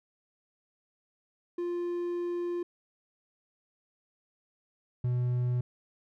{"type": "tone pair in turn", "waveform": "triangle", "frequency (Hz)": [349.2, 123.46], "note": ["F4", "B2"], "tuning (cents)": [0, 0], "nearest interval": "octave + tritone", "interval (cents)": 1800, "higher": "first", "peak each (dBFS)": [-28, -24], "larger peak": "second", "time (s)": [[1.58, 2.63], [5.04, 5.61]], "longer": "first", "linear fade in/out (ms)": 5, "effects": []}